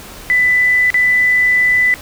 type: tone with dropouts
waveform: sine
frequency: 1993 Hz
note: B6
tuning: 15 cents sharp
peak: -9 dBFS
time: 0.3-1.94 s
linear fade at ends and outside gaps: 0 ms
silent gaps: 0.903-0.943 s
effects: pink hiss -34 dBFS RMS until 2.01 s